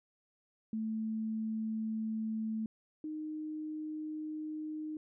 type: tone pair in turn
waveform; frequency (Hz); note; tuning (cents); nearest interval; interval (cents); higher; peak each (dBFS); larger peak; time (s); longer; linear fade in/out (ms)
sine; 220 / 308.5; A3 / D#4; 0 / -15; tritone; 585; second; -33 / -37; first; 0.73-2.66 / 3.04-4.97; neither; 2
effects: none